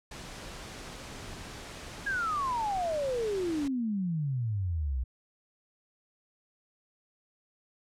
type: noise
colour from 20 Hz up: pink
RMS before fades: -43 dBFS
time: 0.11-3.68 s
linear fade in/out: 5 ms
type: exponential sweep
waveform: sine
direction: down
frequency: 1661.2 to 60 Hz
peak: -28 dBFS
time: 2.06-5.04 s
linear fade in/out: 10 ms
effects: low-pass 8000 Hz 12 dB/octave